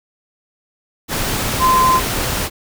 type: tone in noise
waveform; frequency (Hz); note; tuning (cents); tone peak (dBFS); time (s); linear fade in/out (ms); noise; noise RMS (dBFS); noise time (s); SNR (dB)
sine; 1033; C6; -22; -10; 1.59-2.01; 50; pink; -20; 1.08-2.5; +7
effects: none